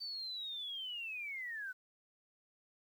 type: linear sweep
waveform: sine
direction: down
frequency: 4589 to 1467 Hz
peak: -40 dBFS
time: 0-1.73 s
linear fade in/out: 20 ms
effects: 11-bit